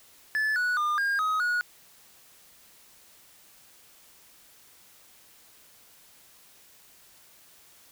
triangle tone with pitch steps, 1735 / 1471 / 1207 / 1615 / 1263 / 1453 Hz, A6 / F#6 / D6 / G#6 / D#6 / F#6, -25 / -11 / +47 / -49 / +26 / -32 cents, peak -22 dBFS, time 0.35-1.61 s, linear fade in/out 0 ms, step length 210 ms, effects white hiss -56 dBFS RMS until 7.91 s

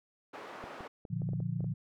white band-pass noise, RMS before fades -46 dBFS, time 0.33-0.88 s, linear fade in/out 10 ms, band 310 to 1100 Hz, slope 12 dB/octave
clicks, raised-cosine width 2 ms, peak -31 dBFS, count 9, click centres 0.64 / 0.807 / 1.052 / 1.219 / 1.29 / 1.334 / 1.403 / 1.606 / 1.643 s
sine chord, Bb major, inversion none, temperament equal, 116.54 / 146.83 / 174.61 Hz, Bb2 / D3 / F3, 0 / 0 / 0 cents, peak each -36 dBFS, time 1.1-1.74 s, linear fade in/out 10 ms
effects none

